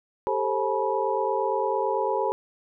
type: tone cluster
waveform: sine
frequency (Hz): 395.4 / 444.2 / 532 / 855 / 971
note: G4 / A4 / C5 / A5 / B5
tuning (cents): +15 / +16 / +29 / -50 / -30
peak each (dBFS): -29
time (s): 0.27-2.32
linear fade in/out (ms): 0
effects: none